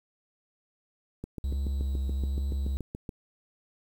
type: click train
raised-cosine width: 3 ms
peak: -23 dBFS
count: 14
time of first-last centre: 1.24-3.092 s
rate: 7.02 Hz
type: tone with vibrato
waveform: triangle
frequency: 68.1 Hz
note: C#2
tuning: 30 cents flat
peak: -25 dBFS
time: 1.44-2.77 s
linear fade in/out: 0 ms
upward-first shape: triangle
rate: 1.2 Hz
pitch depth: 22 cents each way
effects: 9-bit